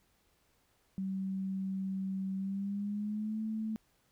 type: tone with pitch glide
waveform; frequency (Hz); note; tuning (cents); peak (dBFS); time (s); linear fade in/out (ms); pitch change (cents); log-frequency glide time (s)
sine; 191.5 to 218.7; G3 to A3; -40 to -10; -33; 0.98-3.76; 0; +230; 2.36-3.41
effects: pink hiss -72 dBFS RMS until 4.11 s